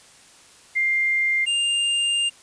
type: tone pair in turn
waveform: sine / square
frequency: 2100 / 2803 Hz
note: C7 / F7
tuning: +6 / +6 cents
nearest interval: perfect fourth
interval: 500 cents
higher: second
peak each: -18 / -20 dBFS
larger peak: first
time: 0.75-1.46 / 1.46-2.3 s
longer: second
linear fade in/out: 20 ms
effects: white hiss -50 dBFS RMS until 2.42 s + resampled to 22050 Hz